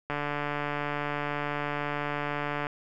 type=click train; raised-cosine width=0.5 ms; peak=-16 dBFS; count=376; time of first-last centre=0.1-2.668 s; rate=146 Hz; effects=none